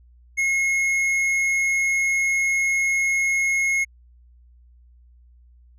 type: tone with tanh clipping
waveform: sine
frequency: 2165 Hz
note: C#7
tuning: 41 cents flat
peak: -20 dBFS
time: 0.37-3.85 s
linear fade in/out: 20 ms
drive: 9 dB
effects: added 60 Hz sine -49 dBFS peak until 5.78 s